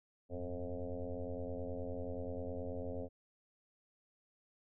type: tone with frequency modulation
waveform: sine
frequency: 261.6 Hz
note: C4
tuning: in tune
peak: -38 dBFS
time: 0.29-3.09 s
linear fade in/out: 50 ms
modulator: 88.9 Hz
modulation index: 4
effects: none